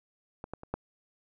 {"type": "clicks", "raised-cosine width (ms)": 1, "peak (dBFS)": [-25, -23, -30, -17], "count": 4, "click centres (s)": [0.441, 0.536, 0.634, 0.74], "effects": []}